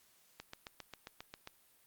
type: click train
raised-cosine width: 0.2 ms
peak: -28 dBFS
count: 9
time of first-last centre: 0.4-1.474 s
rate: 7.45 Hz
effects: white hiss -68 dBFS RMS until 1.86 s + Opus 48 kbps